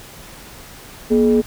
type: ring-modulated tone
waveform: triangle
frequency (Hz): 92.5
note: F#2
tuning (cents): 0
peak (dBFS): -6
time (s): 1.1-1.42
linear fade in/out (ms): 20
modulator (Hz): 331
effects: pink hiss -39 dBFS RMS until 1.46 s